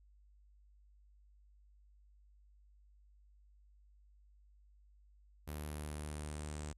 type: tone with low-pass filter sweep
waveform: sawtooth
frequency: 75.2 Hz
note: D2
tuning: 42 cents sharp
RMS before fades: -44 dBFS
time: 5.47-6.73 s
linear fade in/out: 10 ms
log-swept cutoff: 12000 to 7900 Hz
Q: 6
effects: added 50 Hz sine -62 dBFS peak until 6.77 s